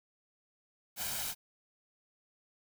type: noise with comb filter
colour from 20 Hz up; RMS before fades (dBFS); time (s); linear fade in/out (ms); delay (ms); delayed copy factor
white; -37; 0.96-1.35; 50; 1.3; +0.55
effects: none